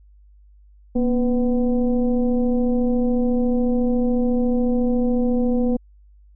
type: tone with frequency modulation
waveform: sine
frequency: 240 Hz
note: B3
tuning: 49 cents flat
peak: -16 dBFS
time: 0.95-5.77 s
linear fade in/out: 10 ms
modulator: 257 Hz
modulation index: 0.9
effects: added 50 Hz sine -47 dBFS peak until 6.35 s